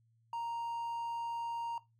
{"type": "tone", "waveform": "triangle", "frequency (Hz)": 932.3, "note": "A#5", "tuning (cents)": 0, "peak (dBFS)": -34, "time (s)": [0.33, 1.78], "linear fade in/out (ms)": 2, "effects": ["noise-tail reverb RT60 0.2 s tail -17 dB re dry", "added 114 Hz sine -68 dBFS peak until 1.99 s"]}